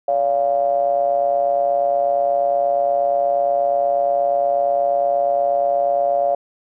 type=ring-modulated tone; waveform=triangle; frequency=64.2 Hz; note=C2; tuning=32 cents flat; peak=-10 dBFS; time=0.08-6.35 s; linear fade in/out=5 ms; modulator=632 Hz; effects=none